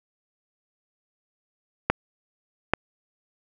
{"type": "clicks", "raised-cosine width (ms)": 0.5, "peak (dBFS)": -3, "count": 2, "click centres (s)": [1.9, 2.736], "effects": []}